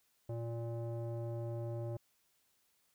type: tone with low-pass filter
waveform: square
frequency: 116.54 Hz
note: A#2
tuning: in tune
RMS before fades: -40 dBFS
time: 0.29-1.97 s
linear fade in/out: 5 ms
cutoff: 600 Hz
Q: 2.2
effects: white hiss -75 dBFS RMS until 2.94 s